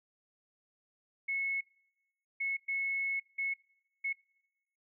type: tone bursts at uneven times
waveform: sine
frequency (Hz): 2192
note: C#7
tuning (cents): -20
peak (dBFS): -31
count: 5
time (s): 1.28-1.61 / 2.4-2.57 / 2.68-3.2 / 3.38-3.54 / 4.04-4.13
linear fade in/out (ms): 10
effects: noise-tail reverb RT60 1.0 s tail -25 dB re dry